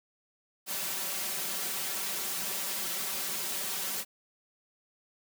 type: noise with comb filter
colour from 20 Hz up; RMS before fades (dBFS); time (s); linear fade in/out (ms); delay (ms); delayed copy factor
white; -34; 0.66-4.05; 50; 5.2; +0.95
effects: high-pass 150 Hz 12 dB/octave